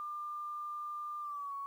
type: tone with pitch glide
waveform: sine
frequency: 1196 to 1115.9 Hz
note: D6 to C#6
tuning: +31 to +11 cents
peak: -38 dBFS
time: 0-1.66 s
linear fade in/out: 0 ms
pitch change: -120 cents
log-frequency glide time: 1.21-1.53 s
effects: 11-bit